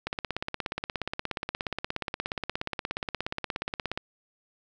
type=click train; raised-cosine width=0.3 ms; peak=-14 dBFS; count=67; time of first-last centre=0.07-3.975 s; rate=16.9 Hz; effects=none